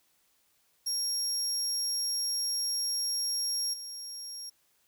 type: tone with level steps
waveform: 30% pulse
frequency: 5580 Hz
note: F8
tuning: 2 cents flat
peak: -25 / -35 dBFS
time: 0.86-4.5 s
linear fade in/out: 10 ms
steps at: 3.73 s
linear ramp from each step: 10 ms
effects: white hiss -70 dBFS RMS until 4.87 s